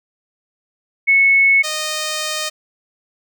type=tone pair in turn; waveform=sine / 5% pulse; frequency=2201 / 617.6 Hz; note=C#7 / D#5; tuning=-13 / -13 cents; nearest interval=octave + minor seventh; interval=2200 cents; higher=first; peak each=-9 dBFS; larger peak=neither; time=1.07-1.63 / 1.63-2.5 s; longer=second; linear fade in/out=20 ms; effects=none